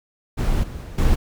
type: noise with level steps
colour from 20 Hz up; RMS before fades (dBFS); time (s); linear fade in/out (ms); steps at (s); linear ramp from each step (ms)
brown; -20 / -31 / -33 / -17; 0.37-1.16; 20; 0.63 / 0.83 / 0.98; 5
effects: none